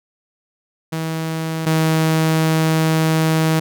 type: tone pair in turn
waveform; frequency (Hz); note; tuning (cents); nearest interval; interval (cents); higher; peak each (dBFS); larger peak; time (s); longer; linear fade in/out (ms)
sawtooth; 161 / 159.52; E3 / D#3; -41 / +43; unison; 16; first; -17 / -10; second; 0.92-1.66 / 1.66-3.6; second; 10
effects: none